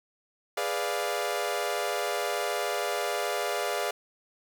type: chord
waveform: sawtooth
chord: G# diminished seventh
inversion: none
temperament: equal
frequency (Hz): 415.3 / 493.9 / 587.3 / 698.5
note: G#4 / B4 / D5 / F5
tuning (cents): 0 / 0 / 0 / 0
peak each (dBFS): -30 / -31 / -29 / -29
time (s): 0.57-3.91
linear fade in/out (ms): 5
effects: none